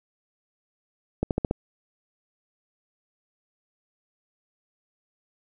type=accelerating click train; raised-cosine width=2 ms; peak=-10 dBFS; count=5; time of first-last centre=1.23-1.511 s; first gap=78 ms; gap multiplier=0.93; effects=none